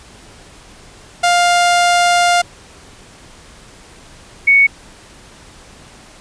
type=tone pair in turn; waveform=sawtooth / sine; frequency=702 / 2223 Hz; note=F5 / C#7; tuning=+9 / +4 cents; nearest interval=octave + minor sixth; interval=1995 cents; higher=second; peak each=-6 dBFS; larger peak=neither; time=1.23-2.42 / 4.47-4.67 s; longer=first; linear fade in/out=10 ms; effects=pink hiss -41 dBFS RMS until 6.2 s + resampled to 22050 Hz